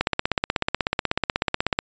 click train, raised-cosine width 0.3 ms, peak -4 dBFS, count 30, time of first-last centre 0.01-1.789 s, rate 16.3 Hz, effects resampled to 16000 Hz

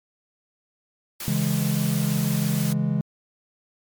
white noise, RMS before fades -33 dBFS, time 1.2-2.73 s, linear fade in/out 5 ms
triangle chord, C# minor, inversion none, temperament equal, 138.59 / 164.81 / 207.7 Hz, C#3 / E3 / G#3, 0 / 0 / 0 cents, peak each -23 dBFS, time 1.28-3.01 s, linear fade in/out 0 ms
effects MP3 96 kbps

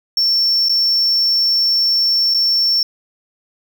triangle tone with dropouts, 5430 Hz, F8, 50 cents flat, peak -11 dBFS, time 0.17-2.83 s, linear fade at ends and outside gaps 2 ms, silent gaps 0.686-0.694 / 2.34-2.345 s, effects none

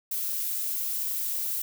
violet noise, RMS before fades -30 dBFS, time 0.11-1.62 s, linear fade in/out 5 ms, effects none

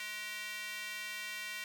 square tone with high-pass filter, 210.9 Hz, G#3, 27 cents sharp, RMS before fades -42 dBFS, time 0-1.64 s, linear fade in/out 2 ms, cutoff 2100 Hz, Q 2.3, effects 10-bit

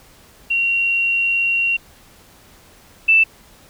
sine tone pair in turn, 2749 / 2653 Hz, F7 / E7, -28 / +10 cents, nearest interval minor second, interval 62 cents, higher first, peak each -15 / -9 dBFS, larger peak second, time 0.5-1.77 / 3.08-3.24 s, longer first, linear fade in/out 10 ms, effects pink hiss -48 dBFS RMS until 3.69 s

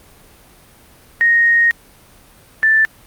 sine tone pair in turn, 1864.7 / 1765.5 Hz, A#6 / A6, 0 / +5 cents, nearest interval minor second, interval 95 cents, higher first, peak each -9 dBFS, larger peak neither, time 1.21-1.71 / 2.63-2.85 s, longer first, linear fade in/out 0 ms, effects pink hiss -46 dBFS RMS until 3.06 s + Opus 32 kbps

